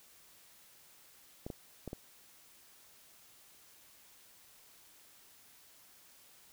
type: clicks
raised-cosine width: 2 ms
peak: -27 dBFS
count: 4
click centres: 1.465 / 1.502 / 1.877 / 1.931 s
effects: white hiss -61 dBFS RMS until 6.52 s